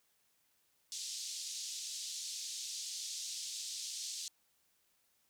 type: band-pass noise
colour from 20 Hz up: white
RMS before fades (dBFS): -43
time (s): 0.92-4.28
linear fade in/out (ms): 0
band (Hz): 3700 to 7300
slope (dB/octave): 24
effects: white hiss -75 dBFS RMS until 5.29 s